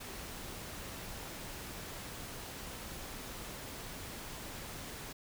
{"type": "noise", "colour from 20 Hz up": "pink", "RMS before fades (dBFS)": -45, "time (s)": [0, 5.13], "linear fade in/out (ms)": 10, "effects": []}